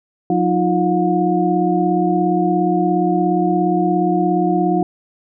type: tone cluster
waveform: sine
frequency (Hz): 180.3 / 313.6 / 350.7 / 719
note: F#3 / D#4 / F4 / F#5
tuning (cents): -45 / +14 / +7 / -50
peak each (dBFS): -19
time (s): 0.3-4.83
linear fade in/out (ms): 2
effects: none